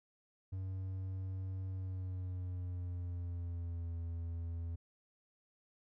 triangle tone with pitch glide, 94.4 to 84.1 Hz, F#2 to E2, +35 to +35 cents, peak -36 dBFS, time 0.52-4.76 s, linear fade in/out 10 ms, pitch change -200 cents, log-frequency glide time 1.69-3.95 s, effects none

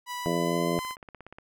sawtooth tone with pitch glide, 984 to 1024 Hz, B5 to C6, -7 to -38 cents, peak -29 dBFS, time 0.06-0.96 s, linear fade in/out 50 ms, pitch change +69 cents, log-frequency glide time 0.19-0.68 s
harmonic tone, 84.9 Hz, F2, 48 cents flat, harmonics 2 / 3 / 4 / 5 / 6 / 7 / 8, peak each -30 / -33 / -31 / -32 / -37 / -33 / -35 dBFS, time 0.26-0.79 s, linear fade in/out 0 ms
click train, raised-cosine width 0.5 ms, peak -29 dBFS, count 11, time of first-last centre 0.79-1.385 s, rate 16.8 Hz
effects none

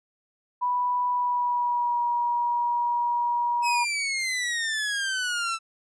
sine tone with pitch glide, 985 to 957 Hz, B5 to A#5, -5 to +45 cents, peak -22 dBFS, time 0.61-3.85 s, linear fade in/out 20 ms, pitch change -50 cents, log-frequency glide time 1.09-2.02 s
sawtooth exponential sweep, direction down, 2580 to 1319 Hz, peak -22 dBFS, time 3.62-5.59 s, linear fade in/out 50 ms
effects resampled to 22050 Hz

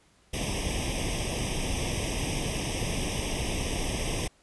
pink noise with comb filter, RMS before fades -30 dBFS, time 0.33-4.28 s, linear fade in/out 10 ms, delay 0.35 ms, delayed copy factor +1, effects pink hiss -63 dBFS RMS until 4.42 s + resampled to 24000 Hz

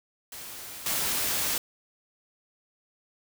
white noise with level steps, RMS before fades -41 / -28 dBFS, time 0.32-1.58 s, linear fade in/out 2 ms, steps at 0.86 s, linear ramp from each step 2 ms, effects none

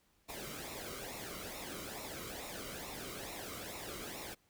pink noise with flanger, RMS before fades -45 dBFS, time 0.28-4.35 s, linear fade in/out 20 ms, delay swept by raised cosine 0.63 to 1.18 ms, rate 2.3 Hz, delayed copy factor -0.65, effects pink hiss -73 dBFS RMS until 4.49 s

